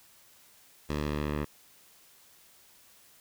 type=tone with low-pass filter sweep; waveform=10% pulse; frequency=74.2 Hz; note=D2; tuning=18 cents sharp; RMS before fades=-32 dBFS; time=0.89-1.45 s; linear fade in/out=10 ms; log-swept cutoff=6200 to 2300 Hz; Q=0.84; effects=white hiss -59 dBFS RMS until 3.2 s